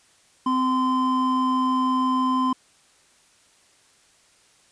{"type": "tone pair together", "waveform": "triangle", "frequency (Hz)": [258.5, 1030.7], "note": ["C4", "C6"], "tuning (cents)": [-21, -26], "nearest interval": "2 octaves", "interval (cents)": 2395, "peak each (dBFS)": [-20, -20], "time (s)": [0.46, 2.53], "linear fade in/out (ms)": 5, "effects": ["white hiss -58 dBFS RMS until 4.71 s", "resampled to 22050 Hz"]}